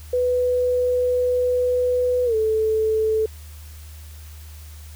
sine tone with pitch glide, 496.9 to 437.6 Hz, B4 to A4, +11 to -9 cents, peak -17 dBFS, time 0.13-3.26 s, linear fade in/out 5 ms, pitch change -220 cents, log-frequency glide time 2.25-2.35 s, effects added 76 Hz sine -37 dBFS peak until 4.95 s + white hiss -48 dBFS RMS until 4.95 s

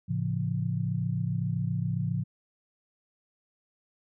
sine chord, A augmented, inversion none, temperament just, 110 / 137.5 / 171.88 Hz, A2 / C#3 / E#3, 0 / -14 / -27 cents, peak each -31 dBFS, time 0.08-2.24 s, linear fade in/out 20 ms, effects none

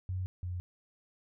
sine tone pair in turn, 92.5 / 89.5 Hz, F#2 / F2, 0 / +43 cents, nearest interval minor second, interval 57 cents, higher first, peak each -32 / -34 dBFS, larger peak first, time 0.09-0.26 / 0.43-0.6 s, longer neither, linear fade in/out 0 ms, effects none

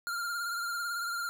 square tone with vibrato, 1396.9 Hz, F6, in tune, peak -33 dBFS, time 0.07-1.29 s, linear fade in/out 0 ms, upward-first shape triangle, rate 18 Hz, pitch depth 52 cents each way, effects none

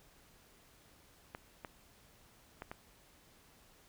clicks, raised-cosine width 0.5 ms, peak -28 dBFS, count 4, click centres 1.349 / 1.648 / 2.621 / 2.715 s, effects pink hiss -64 dBFS RMS until 3.88 s

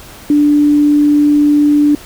sine tone, 293.7 Hz, D4, in tune, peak -6 dBFS, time 0.3-1.95 s, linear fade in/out 2 ms, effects pink hiss -35 dBFS RMS until 2.05 s

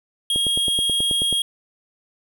square tone, 3266 Hz, G#7, 30 cents flat, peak -19 dBFS, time 0.3-1.42 s, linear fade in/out 2 ms
click train, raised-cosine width 2 ms, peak -16 dBFS, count 10, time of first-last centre 0.36-1.327 s, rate 9.31 Hz
effects none

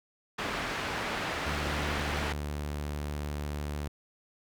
white low-pass noise, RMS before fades -34 dBFS, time 0.38-2.33 s, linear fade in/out 10 ms, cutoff 2100 Hz, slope 12 dB/octave
sawtooth tone, 73.6 Hz, D2, 4 cents sharp, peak -29 dBFS, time 1.46-3.88 s, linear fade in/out 5 ms
effects none

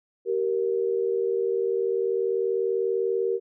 sine tone pair together, 386 / 466.2 Hz, G4 / A#4, -27 / 0 cents, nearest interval minor third, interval 327 cents, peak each -25 dBFS, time 0.25-3.4 s, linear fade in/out 50 ms, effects none

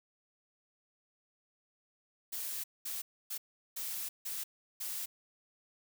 blue noise bursts at uneven times, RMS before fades -39 dBFS, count 6, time 2.32-2.64 / 2.85-3.02 / 3.3-3.38 / 3.76-4.09 / 4.25-4.44 / 4.8-5.06 s, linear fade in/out 10 ms, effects none

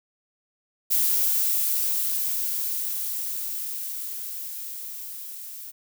violet noise with level ramp, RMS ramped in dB -21 to -39 dBFS, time 0.9-5.72 s, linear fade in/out 20 ms, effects none

